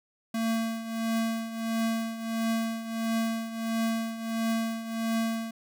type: tone with tremolo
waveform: square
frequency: 226.2 Hz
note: A3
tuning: 48 cents sharp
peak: -25 dBFS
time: 0.34-5.51 s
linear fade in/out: 5 ms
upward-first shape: triangle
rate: 1.5 Hz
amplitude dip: 75%
effects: none